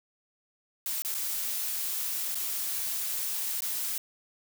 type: noise with dropouts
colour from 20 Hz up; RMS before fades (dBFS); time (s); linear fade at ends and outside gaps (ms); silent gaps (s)
blue; -32; 0.86-3.98; 1; 1.021-1.048 / 1.143-1.148 / 2.346-2.354 / 3.606-3.621
effects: none